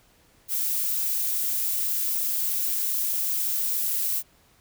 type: noise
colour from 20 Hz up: violet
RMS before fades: -26 dBFS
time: 0.48-4.23 s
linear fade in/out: 50 ms
effects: pink hiss -60 dBFS RMS until 4.6 s